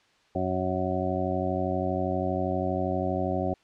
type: harmonic tone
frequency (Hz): 92.5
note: F#2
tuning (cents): 0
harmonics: 1 / 2 / 3 / 4 / 6 / 7 / 8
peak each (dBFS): -33 / -33 / -33 / -33 / -33 / -33 / -33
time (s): 0.35-3.54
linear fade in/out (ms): 5
effects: white hiss -63 dBFS RMS until 3.63 s + low-pass 4000 Hz 12 dB/octave